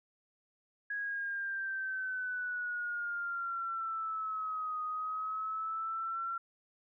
sine exponential two-way sweep, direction down then up, 1661.2 to 1244.5 to 1365 Hz, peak -34 dBFS, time 0.9-6.38 s, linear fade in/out 5 ms, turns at 4.82 s, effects none

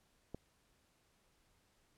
click, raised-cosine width 2 ms, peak -30 dBFS, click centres 0.346 s, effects pink hiss -74 dBFS RMS until 1.97 s + low-pass 12000 Hz 12 dB/octave

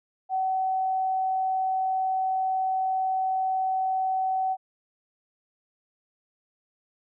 sine tone, 757 Hz, F#5, 39 cents sharp, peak -23 dBFS, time 0.29-4.57 s, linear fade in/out 50 ms, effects none

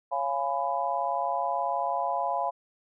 sine chord, C# dominant seventh, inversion none, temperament just, 554.4 / 693 / 831.5 / 997.9 Hz, C#5 / E#5 / G#5 / B5, 0 / -14 / +2 / +18 cents, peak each -34 / -30 / -31 / -31 dBFS, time 0.11-2.51 s, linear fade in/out 20 ms, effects none

